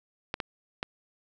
clicks, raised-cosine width 0.3 ms, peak -14 dBFS, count 3, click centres 0.341 / 0.402 / 0.829 s, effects none

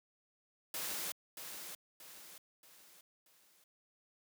white noise with echo, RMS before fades -40 dBFS, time 0.74-1.12 s, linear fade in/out 2 ms, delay 630 ms, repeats 4, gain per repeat -7 dB, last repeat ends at 3.64 s, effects high-pass 150 Hz 12 dB/octave

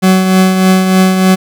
40% pulse tone with tremolo, 187.5 Hz, F#3, 23 cents sharp, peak -3 dBFS, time 0.02-1.36 s, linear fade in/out 20 ms, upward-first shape triangle, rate 3.3 Hz, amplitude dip 50%, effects none

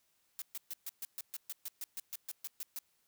blue noise bursts, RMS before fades -41 dBFS, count 16, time 0.39-2.788 s, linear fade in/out 0 ms, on 28 ms, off 130 ms, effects white hiss -75 dBFS RMS until 3.07 s

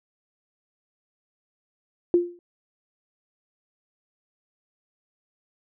sine tone with exponential decay, 349.2 Hz, F4, in tune, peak -12 dBFS, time 2.14-2.39 s, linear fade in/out 1 ms, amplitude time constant 54 ms, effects none

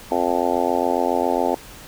harmonic tone, 87.3 Hz, F2, in tune, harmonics 3 / 4 / 5 / 6 / 7 / 8 / 9 / 10, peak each -26 / -26 / -26 / -26 / -26 / -26 / -26 / -26 dBFS, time 0.11-1.55 s, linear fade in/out 5 ms, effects pink hiss -41 dBFS RMS until 1.87 s

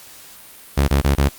sawtooth tone bursts, 70 Hz, C#2, 18 cents sharp, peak -9 dBFS, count 4, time 0.77-1.288 s, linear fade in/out 10 ms, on 110 ms, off 26 ms, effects white hiss -42 dBFS RMS until 1.38 s + Opus 48 kbps

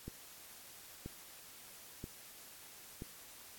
click train, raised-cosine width 3 ms, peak -30 dBFS, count 4, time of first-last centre 0.08-3.021 s, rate 1.02 Hz, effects white hiss -55 dBFS RMS until 3.58 s + AAC 64 kbps

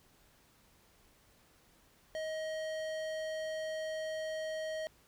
sine tone with tanh clipping, 630 Hz, D#5, 21 cents sharp, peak -38 dBFS, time 2.15-4.87 s, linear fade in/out 0 ms, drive 18 dB, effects pink hiss -66 dBFS RMS until 5.07 s

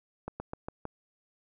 slowing click train, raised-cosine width 1 ms, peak -22 dBFS, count 5, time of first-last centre 0.28-0.854 s, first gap 120 ms, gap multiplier 1.12, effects none

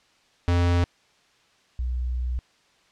square / sine tone pair in turn, 87.31 / 61.74 Hz, F2 / B1, 0 / 0 cents, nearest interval tritone, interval 600 cents, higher first, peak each -19 / -24 dBFS, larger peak first, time 0.48-0.84 / 1.79-2.39 s, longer second, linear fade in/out 0 ms, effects white hiss -61 dBFS RMS until 2.91 s + low-pass 5000 Hz 12 dB/octave

